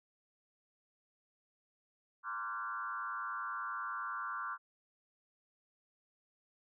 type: tone with frequency modulation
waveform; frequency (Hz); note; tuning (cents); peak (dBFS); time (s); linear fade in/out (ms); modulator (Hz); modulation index
sine; 1269; D#6; +34; -37; 2.23-4.58; 50; 110; 2.2
effects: none